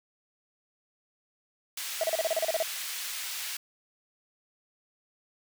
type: high-pass noise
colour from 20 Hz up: pink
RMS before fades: -36 dBFS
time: 1.77-3.57 s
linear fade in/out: 5 ms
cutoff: 2200 Hz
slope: 12 dB/octave
type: tone bursts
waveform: triangle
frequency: 648 Hz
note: E5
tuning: 30 cents flat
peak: -22 dBFS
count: 11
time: 2.01-2.626 s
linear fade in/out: 2 ms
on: 26 ms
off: 33 ms
effects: none